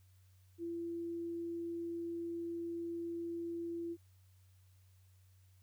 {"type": "tone", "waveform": "sine", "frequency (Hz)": 338.4, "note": "E4", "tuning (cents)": 45, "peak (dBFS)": -38, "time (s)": [0.58, 3.97], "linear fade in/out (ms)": 50, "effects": ["added 93 Hz sine -62 dBFS peak until 5.62 s", "white hiss -75 dBFS RMS until 5.62 s"]}